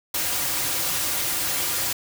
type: noise with comb filter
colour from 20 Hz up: white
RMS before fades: -25 dBFS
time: 0.14-1.93 s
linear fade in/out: 5 ms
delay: 4.6 ms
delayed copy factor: -0.55
effects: none